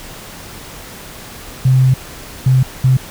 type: tone bursts at uneven times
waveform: sine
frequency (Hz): 130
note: C3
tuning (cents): -11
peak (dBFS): -7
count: 3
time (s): 1.65-1.94 / 2.46-2.63 / 2.84-2.97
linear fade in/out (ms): 5
effects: pink hiss -33 dBFS RMS until 3.1 s